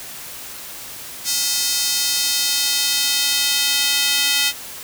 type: tone with high-pass filter sweep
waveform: square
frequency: 283.8 Hz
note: C#4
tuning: 41 cents sharp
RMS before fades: -19 dBFS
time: 1.24-4.53 s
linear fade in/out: 50 ms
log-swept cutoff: 5200 to 3000 Hz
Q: 1.4
effects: white hiss -34 dBFS RMS until 4.83 s